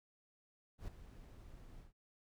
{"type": "noise with ADSR envelope", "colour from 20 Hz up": "brown", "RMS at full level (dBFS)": -44, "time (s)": [0.78, 1.93], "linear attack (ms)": 98, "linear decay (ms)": 8, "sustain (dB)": -11, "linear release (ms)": 130, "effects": []}